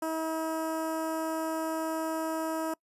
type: tone with notch filter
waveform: 15% pulse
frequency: 320.6 Hz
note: E4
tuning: 48 cents flat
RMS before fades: -32 dBFS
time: 0.02-2.74 s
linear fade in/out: 5 ms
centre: 3600 Hz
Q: 0.52
effects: noise-tail reverb RT60 0.1 s tail -25 dB re dry + resampled to 32000 Hz